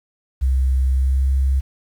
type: tone with pitch glide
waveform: sine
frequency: 65.41 to 66.86 Hz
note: C2 to C2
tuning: 0 to +38 cents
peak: -14 dBFS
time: 0.41-1.61 s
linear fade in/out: 20 ms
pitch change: +38 cents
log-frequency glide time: 0.9-1.29 s
effects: 8-bit